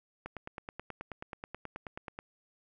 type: click train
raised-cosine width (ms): 0.5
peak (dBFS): -25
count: 19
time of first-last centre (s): 0.26-2.189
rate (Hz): 9.33
effects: none